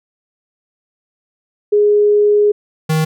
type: tone pair in turn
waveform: sine / square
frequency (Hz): 415.3 / 157.32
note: G#4 / D#3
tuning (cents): 0 / +19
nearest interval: octave + perfect fourth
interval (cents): 1681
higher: first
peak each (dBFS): -8 / -13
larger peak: first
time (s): 1.72-2.52 / 2.89-3.05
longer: first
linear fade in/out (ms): 10
effects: none